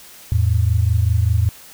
sine tone pair together, 83.7 / 108.84 Hz, E2 / A2, +27 / -18 cents, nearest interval perfect fourth, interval 455 cents, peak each -16 dBFS, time 0.32-1.49 s, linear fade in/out 0 ms, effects white hiss -42 dBFS RMS until 1.73 s

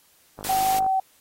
click train, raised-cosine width 1 ms, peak -23 dBFS, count 25, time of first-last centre 0.39-0.864 s, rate 50.6 Hz
white high-pass noise, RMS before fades -31 dBFS, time 0.44-0.79 s, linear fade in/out 2 ms, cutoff 230 Hz, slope 24 dB/octave
sine tone, 764 Hz, G5, 45 cents flat, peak -19 dBFS, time 0.49-1 s, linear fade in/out 5 ms
effects white hiss -59 dBFS RMS until 1.2 s + AAC 48 kbps

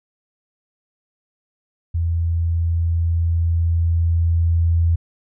sine tone with level ramp, 83.8 Hz, E2, 29 cents sharp, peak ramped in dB -17 to -13 dBFS, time 1.94-4.96 s, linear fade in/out 10 ms, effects none

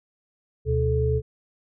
sine tone cluster, 75 / 126.2 / 432.9 Hz, D2 / B2 / A4, +37 / +38 / -28 cents, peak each -24 dBFS, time 0.65-1.22 s, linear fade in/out 50 ms, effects none

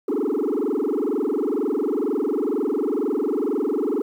sine tone with frequency modulation, 355.5 Hz, F4, 31 cents sharp, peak -17 dBFS, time 0.08-4.02 s, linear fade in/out 5 ms, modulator 22.1 Hz, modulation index 4.2, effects tanh soft clip ceiling -19 dBFS + 9-bit

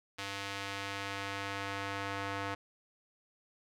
square tone with band-pass filter sweep, 99 Hz, G2, 18 cents sharp, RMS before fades -39 dBFS, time 0.18-2.55 s, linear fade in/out 10 ms, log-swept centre 3000 to 1400 Hz, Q 0.79, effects none

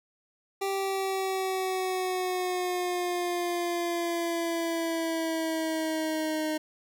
25% pulse exponential sweep, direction down, 392 to 308.9 Hz, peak -24 dBFS, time 0.61-6.58 s, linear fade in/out 10 ms, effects none

